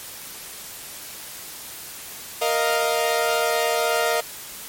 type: chord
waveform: sawtooth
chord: Bb suspended fourth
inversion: none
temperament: equal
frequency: 466.2 / 622.3 / 698.5 Hz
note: Bb4 / Eb5 / F5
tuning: 0 / 0 / 0 cents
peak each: -20 dBFS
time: 2.41-4.21 s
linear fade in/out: 10 ms
effects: white hiss -37 dBFS RMS until 4.68 s + MP3 64 kbps

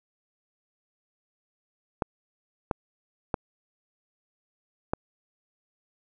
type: clicks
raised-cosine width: 1 ms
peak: -11 dBFS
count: 4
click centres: 2.022 / 2.712 / 3.342 / 4.935 s
effects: none

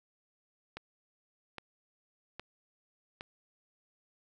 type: click train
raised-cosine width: 0.3 ms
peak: -25 dBFS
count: 4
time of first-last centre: 0.77-3.209 s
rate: 1.23 Hz
effects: none

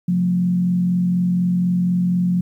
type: tone with frequency modulation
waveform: sine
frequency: 178.9 Hz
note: F3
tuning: 42 cents sharp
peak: -15 dBFS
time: 0.08-2.41 s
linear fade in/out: 5 ms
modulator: 44.1 Hz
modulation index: 0.41
effects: 9-bit

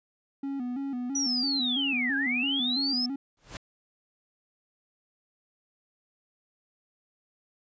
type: tone with vibrato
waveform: triangle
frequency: 260.8 Hz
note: C4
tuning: 5 cents flat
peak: -28 dBFS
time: 0.43-3.16 s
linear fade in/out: 5 ms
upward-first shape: square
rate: 3 Hz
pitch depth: 98 cents each way
type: linear two-way sweep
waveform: sine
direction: down then up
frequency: 5920 to 1568 to 5320 Hz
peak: -26 dBFS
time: 1.15-3.06 s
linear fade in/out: 5 ms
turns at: 2.16 s
type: noise with exponential growth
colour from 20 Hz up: pink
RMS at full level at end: -35 dBFS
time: 3.37-3.57 s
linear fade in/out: 2 ms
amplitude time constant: 43 ms
effects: resampled to 16000 Hz

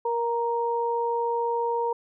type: tone pair together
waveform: sine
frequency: 470.3 / 933.8 Hz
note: A#4 / A#5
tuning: +15 / +3 cents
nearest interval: octave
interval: 1188 cents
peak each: -26 dBFS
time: 0.05-1.93 s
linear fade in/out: 5 ms
effects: none

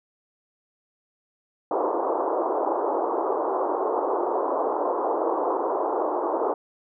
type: band-pass noise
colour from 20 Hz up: pink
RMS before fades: -25 dBFS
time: 1.71-6.54 s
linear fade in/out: 2 ms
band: 330 to 1100 Hz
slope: 48 dB/octave
effects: none

